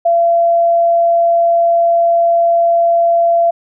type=tone; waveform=sine; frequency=680 Hz; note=F5; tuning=46 cents flat; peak=-8 dBFS; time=0.05-3.51 s; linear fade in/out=10 ms; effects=none